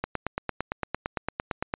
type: click train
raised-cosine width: 0.5 ms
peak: -12 dBFS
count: 16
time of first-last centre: 0.04-1.739 s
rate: 8.83 Hz
effects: resampled to 8000 Hz